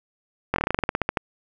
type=slowing click train; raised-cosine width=0.5 ms; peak=-6 dBFS; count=15; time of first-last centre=0.54-1.172 s; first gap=21 ms; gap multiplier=1.11; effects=none